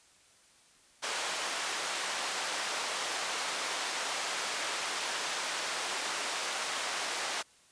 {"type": "band-pass noise", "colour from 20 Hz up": "pink", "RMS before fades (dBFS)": -35, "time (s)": [1.02, 7.43], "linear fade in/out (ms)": 20, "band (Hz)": [730, 8300], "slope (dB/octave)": 12, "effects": ["white hiss -62 dBFS RMS until 7.71 s", "resampled to 22050 Hz"]}